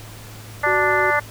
harmonic tone, 293.7 Hz, D4, in tune, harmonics 2 / 3 / 4 / 5 / 6 / 7, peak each -23 / -23 / -23 / -23 / -23 / -23 dBFS, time 0.63-1.2 s, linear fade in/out 10 ms
sine tone, 372.7 Hz, F#4, 13 cents sharp, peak -23 dBFS, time 0.66-1.11 s, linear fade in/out 10 ms
effects added 108 Hz sine -38 dBFS peak until 1.3 s + pink hiss -41 dBFS RMS until 1.3 s

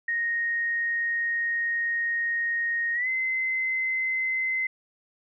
sine tone with pitch glide, 1864.7 to 2057 Hz, A#6 to C7, 0 to -30 cents, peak -24 dBFS, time 0.08-4.67 s, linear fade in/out 5 ms, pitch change +170 cents, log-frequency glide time 2.94-3.08 s, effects none

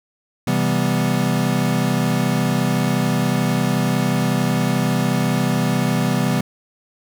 square chord, C major seventh, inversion none, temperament equal, 130.81 / 164.81 / 196 / 246.9 Hz, C3 / E3 / G3 / B3, 0 / 0 / 0 / 0 cents, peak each -23 dBFS, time 0.47-6.41 s, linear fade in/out 5 ms, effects none

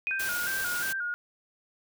sine tone with exponential decay, 2489 Hz, D#7, in tune, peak -25 dBFS, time 0.07-0.5 s, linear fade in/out 0 ms, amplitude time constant 92 ms
sine tone with vibrato, 1500 Hz, F#6, 23 cents sharp, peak -29 dBFS, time 0.11-1.14 s, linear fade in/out 0 ms, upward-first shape square, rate 2.8 Hz, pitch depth 78 cents each way
white noise, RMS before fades -35 dBFS, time 0.19-0.93 s, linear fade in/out 10 ms
effects none

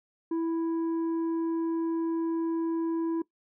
triangle tone with tanh clipping, 329.6 Hz, E4, in tune, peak -27 dBFS, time 0.31-3.22 s, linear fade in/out 5 ms, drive 9 dB, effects noise-tail reverb RT60 0.1 s tail -19 dB re dry

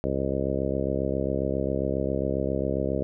harmonic tone, 67.4 Hz, C#2, 48 cents flat, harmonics 1 / 2 / 3 / 4 / 5 / 6 / 7 / 8 / 9, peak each -33 / -33 / -33 / -33 / -33 / -33 / -33 / -33 / -33 dBFS, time 0.04-3.03 s, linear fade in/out 0 ms, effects none

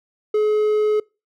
triangle tone, 425.2 Hz, G#4, 41 cents sharp, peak -13 dBFS, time 0.34-1 s, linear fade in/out 5 ms, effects noise-tail reverb RT60 0.3 s tail -26 dB re dry

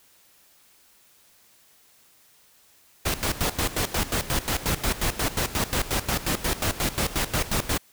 pink noise with tremolo, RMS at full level -24 dBFS, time 3.05-7.78 s, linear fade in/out 10 ms, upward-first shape square, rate 5.6 Hz, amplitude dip 80%, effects white hiss -58 dBFS RMS until 7.92 s

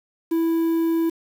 triangle tone with quantisation, 329.6 Hz, E4, in tune, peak -16 dBFS, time 0.31-1.1 s, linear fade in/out 10 ms, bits 7, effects none

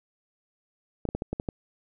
clicks, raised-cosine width 2 ms, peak -16 dBFS, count 7, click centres 1.053 / 1.089 / 1.15 / 1.221 / 1.33 / 1.399 / 1.488 s, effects none

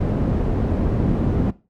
white low-pass noise, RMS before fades -20 dBFS, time 0-1.51 s, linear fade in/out 10 ms, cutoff 240 Hz, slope 12 dB/octave, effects noise-tail reverb RT60 0.3 s tail -18 dB re dry

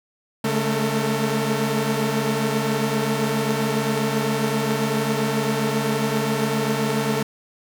sawtooth tone cluster, 140.7 / 213.1 / 220.6 / 451.8 Hz, C#3 / G#3 / A3 / A4, +26 / +45 / +5 / +46 cents, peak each -22 dBFS, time 0.44-7.23 s, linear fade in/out 5 ms, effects none

